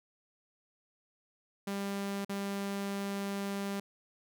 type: tone with dropouts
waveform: sawtooth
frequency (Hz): 198.8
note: G3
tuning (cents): +25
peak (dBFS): -30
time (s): 1.67-3.8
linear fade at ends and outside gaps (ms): 5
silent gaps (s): 2.248-2.293
effects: none